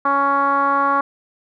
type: tone with low-pass filter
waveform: 10% pulse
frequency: 278.8 Hz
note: C#4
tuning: 10 cents sharp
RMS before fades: -17 dBFS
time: 0.05-1.01 s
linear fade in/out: 5 ms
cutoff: 1200 Hz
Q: 5.4
effects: none